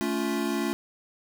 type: chord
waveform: square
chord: A augmented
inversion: none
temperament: equal with one note detuned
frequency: 220 / 282.4 / 349.2 Hz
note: A3 / C#4 / E#4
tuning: 0 / +32 / 0 cents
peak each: -31 dBFS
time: 0.01-0.73 s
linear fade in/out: 0 ms
effects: none